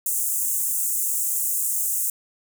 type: high-pass noise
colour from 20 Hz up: pink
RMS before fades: -24 dBFS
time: 0.06-2.1 s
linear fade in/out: 2 ms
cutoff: 7100 Hz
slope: 48 dB/octave
effects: none